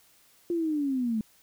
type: linear sweep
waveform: sine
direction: down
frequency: 349.2 to 212 Hz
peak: -25 dBFS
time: 0.5-1.21 s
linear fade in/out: 2 ms
effects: white hiss -61 dBFS RMS until 1.42 s